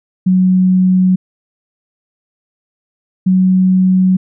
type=tone pair in turn; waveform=sine; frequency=185 / 186.03 Hz; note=F#3 / F#3; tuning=0 / +10 cents; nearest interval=unison; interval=10 cents; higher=second; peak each=-7 dBFS; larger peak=neither; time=0.26-1.16 / 3.26-4.17 s; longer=second; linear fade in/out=10 ms; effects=none